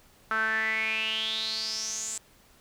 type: tone with band-pass filter sweep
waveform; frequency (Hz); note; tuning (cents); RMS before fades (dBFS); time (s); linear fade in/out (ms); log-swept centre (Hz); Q
sawtooth; 220; A3; 0; -30; 0.31-2.18; 0; 1400 to 7800; 8.8
effects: pink hiss -59 dBFS RMS until 2.6 s